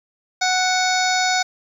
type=harmonic tone with a mistuned harmonic; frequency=740 Hz; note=F#5; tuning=in tune; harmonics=1 / 2 / 3 / 5 / 6 / 7 / 8 / 9; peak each=-20 / -23 / -25 / -27 / -28 / -28 / -29 / -30 dBFS; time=0.41-1.43 s; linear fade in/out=10 ms; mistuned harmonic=9; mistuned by=+54 cents; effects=8-bit